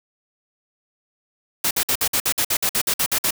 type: noise bursts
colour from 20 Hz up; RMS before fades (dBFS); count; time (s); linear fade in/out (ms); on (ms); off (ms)
white; -20; 14; 1.64-3.308; 5; 69; 54
effects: none